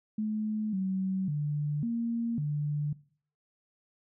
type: tone with pitch steps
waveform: sine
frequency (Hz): 214.8 / 189.6 / 147.6 / 232.6 / 147.5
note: A3 / F#3 / D3 / A#3 / D3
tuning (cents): -41 / +43 / +9 / -4 / +8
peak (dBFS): -28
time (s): 0.18-2.93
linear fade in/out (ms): 5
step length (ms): 550
effects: noise-tail reverb RT60 0.5 s tail -20 dB re dry